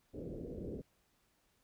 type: low-pass noise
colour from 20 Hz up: white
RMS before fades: -44 dBFS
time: 0.13-0.82 s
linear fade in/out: 20 ms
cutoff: 510 Hz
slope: 48 dB/octave
effects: pink hiss -75 dBFS RMS until 1.63 s